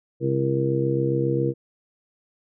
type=harmonic tone; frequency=67.4 Hz; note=C#2; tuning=48 cents flat; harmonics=2 / 3 / 4 / 5 / 6 / 7; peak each=-24 / -33 / -32 / -25 / -35 / -25 dBFS; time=0.2-1.54 s; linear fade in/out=50 ms; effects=none